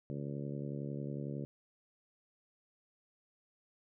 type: harmonic tone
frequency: 71 Hz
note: C#2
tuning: 42 cents sharp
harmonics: 2 / 3 / 4 / 5 / 6 / 7 / 8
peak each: -40 / -44 / -46 / -48 / -50 / -51 / -52 dBFS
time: 0.1-1.45 s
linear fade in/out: 0 ms
effects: none